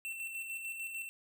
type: tone with tremolo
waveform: square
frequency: 2693 Hz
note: E7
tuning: 36 cents sharp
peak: -38 dBFS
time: 0.05-1.09 s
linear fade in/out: 0 ms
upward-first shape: square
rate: 6.7 Hz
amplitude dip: 40%
effects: none